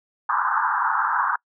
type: band-pass noise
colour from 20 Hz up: pink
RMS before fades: -22 dBFS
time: 0.29-1.36 s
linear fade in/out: 5 ms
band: 840 to 1600 Hz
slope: 96 dB/octave
effects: noise-tail reverb RT60 0.1 s tail -26 dB re dry